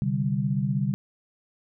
sine chord, C suspended second, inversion none, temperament equal, 130.81 / 146.83 / 196 Hz, C3 / D3 / G3, 0 / 0 / 0 cents, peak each -27 dBFS, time 0.02-0.94 s, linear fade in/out 0 ms, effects none

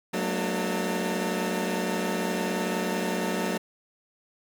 20% pulse tone cluster, 185.1 / 216.2 / 235.5 / 300 / 906 Hz, F#3 / A3 / A#3 / D4 / A#5, +1 / -30 / +18 / +37 / -50 cents, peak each -25 / -29 / -28 / -30 / -31 dBFS, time 0.13-3.58 s, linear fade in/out 10 ms, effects none

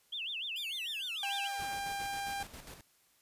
sine tone with vibrato, 3071 Hz, G7, 36 cents flat, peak -36 dBFS, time 0.12-1.48 s, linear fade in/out 10 ms, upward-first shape sine, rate 6.7 Hz, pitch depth 290 cents each way
5% pulse linear sweep, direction down, 2489 to 141.1 Hz, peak -39 dBFS, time 0.56-1.74 s, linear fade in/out 2 ms
sawtooth tone, 797 Hz, G5, 28 cents sharp, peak -32 dBFS, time 1.23-2.43 s, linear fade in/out 2 ms
pink noise with tremolo, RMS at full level -48 dBFS, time 1.59-2.81 s, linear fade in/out 2 ms, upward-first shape square, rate 7.4 Hz, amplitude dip 55%
effects white hiss -69 dBFS RMS until 3.21 s + resampled to 32000 Hz

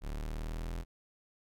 40% pulse exponential sweep, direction up, 36.17 to 42.8 Hz, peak -35 dBFS, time 0.01-0.85 s, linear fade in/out 50 ms, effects none

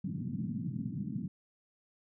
white band-pass noise, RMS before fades -37 dBFS, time 0.04-1.28 s, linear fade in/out 5 ms, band 110 to 250 Hz, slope 48 dB/octave, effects none

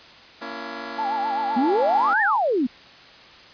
10% pulse chord, A# diminished, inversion none, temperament just, 233.1 / 279.7 / 335.6 Hz, A#3 / C#4 / E4, 0 / +16 / +31 cents, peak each -28 dBFS, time 0.41-2.14 s, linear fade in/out 10 ms
sine tone with vibrato, 839 Hz, G#5, 17 cents sharp, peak -22 dBFS, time 0.98-2.37 s, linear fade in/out 10 ms, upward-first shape sine, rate 7.7 Hz, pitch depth 98 cents each way
sine exponential two-way sweep, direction up then down, 230.4 to 1867 to 230.4 Hz, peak -18 dBFS, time 1.56-2.67 s, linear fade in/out 10 ms, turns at 2.22 s
effects white hiss -46 dBFS RMS until 3.53 s + resampled to 11025 Hz

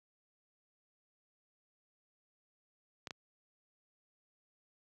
clicks, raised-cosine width 0.2 ms, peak -24 dBFS, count 2, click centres 3.072 / 3.108 s, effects high-pass 100 Hz 12 dB/octave

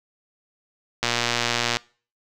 click train, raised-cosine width 0.2 ms, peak -4 dBFS, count 89, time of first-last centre 1.03-1.769 s, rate 119 Hz, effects noise-tail reverb RT60 0.4 s tail -23 dB re dry

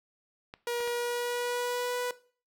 clicks, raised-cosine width 0.3 ms, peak -26 dBFS, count 3, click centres 0.539 / 0.805 / 0.876 s
sawtooth tone with pitch glide, 478 to 492.6 Hz, A#4 to B4, +43 to -5 cents, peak -26 dBFS, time 0.67-2.11 s, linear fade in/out 2 ms, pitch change +52 cents, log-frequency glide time 0.83-1.96 s
effects noise-tail reverb RT60 0.4 s tail -17 dB re dry

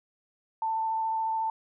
sine tone with vibrato, 890 Hz, A5, 20 cents sharp, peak -26 dBFS, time 0.62-1.5 s, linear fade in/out 2 ms, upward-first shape sine, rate 14 Hz, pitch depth 11 cents each way, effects none

